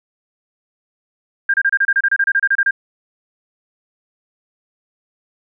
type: tone bursts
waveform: sine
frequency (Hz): 1600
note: G6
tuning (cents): +35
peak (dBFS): -11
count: 16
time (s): 1.49-2.709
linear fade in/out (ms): 5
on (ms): 49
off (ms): 29
effects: none